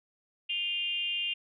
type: tone with frequency modulation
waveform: sine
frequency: 2801 Hz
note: F7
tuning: 4 cents sharp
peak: -29 dBFS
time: 0.49-1.34 s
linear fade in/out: 10 ms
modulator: 349 Hz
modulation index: 0.76
effects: none